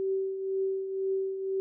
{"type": "tone with tremolo", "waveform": "sine", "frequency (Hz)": 384.8, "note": "G4", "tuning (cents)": -32, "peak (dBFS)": -25, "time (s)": [0, 1.6], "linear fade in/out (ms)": 0, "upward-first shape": "triangle", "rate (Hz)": 2, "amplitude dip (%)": 60, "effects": []}